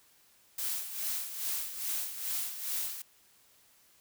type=noise with tremolo; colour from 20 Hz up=blue; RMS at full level=-33 dBFS; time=0.58-3.02 s; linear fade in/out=5 ms; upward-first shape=sine; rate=2.4 Hz; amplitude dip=65%; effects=white hiss -64 dBFS RMS until 4 s